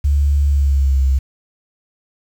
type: tone with pitch glide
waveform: sine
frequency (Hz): 71.4 to 66.62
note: D2 to C2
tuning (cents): -48 to +32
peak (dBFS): -11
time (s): 0.04-1.19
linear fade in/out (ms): 10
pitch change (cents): -120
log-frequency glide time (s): 0.47-1.04
effects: 7-bit